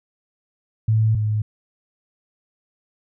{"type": "tone pair in turn", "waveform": "sine", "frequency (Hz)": [110, 107.05], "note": ["A2", "A2"], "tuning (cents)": [0, -47], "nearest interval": "unison", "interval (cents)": 47, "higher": "first", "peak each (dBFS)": [-14, -18], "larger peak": "first", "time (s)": [[0.88, 1.15], [1.15, 1.42]], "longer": "neither", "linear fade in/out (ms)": 5, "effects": []}